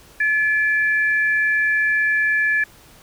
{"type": "tone pair together", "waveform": "sine", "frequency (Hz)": [1717.7, 2347], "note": ["A6", "D7"], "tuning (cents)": [-42, -2], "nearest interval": "perfect fourth", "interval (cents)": 540, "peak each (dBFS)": [-16, -25], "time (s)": [0.2, 2.64], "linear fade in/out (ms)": 5, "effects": ["pink hiss -48 dBFS RMS until 3.02 s"]}